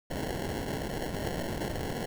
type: noise with sample-and-hold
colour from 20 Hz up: white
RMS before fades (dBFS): -34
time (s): 0.1-2.06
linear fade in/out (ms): 10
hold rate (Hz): 1225
effects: none